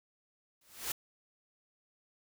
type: noise with exponential growth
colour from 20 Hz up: white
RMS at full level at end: -32 dBFS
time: 0.61-0.92 s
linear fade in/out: 5 ms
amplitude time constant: 67 ms
effects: none